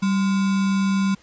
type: tone with sample-and-hold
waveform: sine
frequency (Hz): 194.2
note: G3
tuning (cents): -16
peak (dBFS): -17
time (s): 0.02-1.15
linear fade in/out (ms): 10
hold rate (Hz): 1225
effects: pink hiss -53 dBFS RMS until 1.22 s + resampled to 16000 Hz